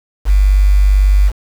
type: tone with quantisation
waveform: sine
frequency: 49 Hz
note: G1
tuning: in tune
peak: -6 dBFS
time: 0.25-1.32 s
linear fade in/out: 50 ms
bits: 5
effects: none